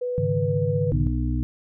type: tone with pitch glide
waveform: sine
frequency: 493.9 to 489.9 Hz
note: B4 to B4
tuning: 0 to -14 cents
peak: -24 dBFS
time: 0.01-0.92 s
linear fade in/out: 10 ms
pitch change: -14 cents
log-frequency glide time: 0.22-0.51 s
type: chord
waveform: sine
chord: Ab suspended fourth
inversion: none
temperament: equal with one note detuned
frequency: 103.83 / 140.04 / 155.56 Hz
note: Ab2 / Db3 / Eb3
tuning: 0 / +18 / 0 cents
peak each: -26 / -26 / -26 dBFS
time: 0.18-1.07 s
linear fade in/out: 0 ms
type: harmonic tone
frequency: 61.2 Hz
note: B1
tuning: 15 cents flat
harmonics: 1 / 2 / 4 / 5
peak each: -24 / -27 / -30 / -31 dBFS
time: 0.92-1.43 s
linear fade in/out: 0 ms
effects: none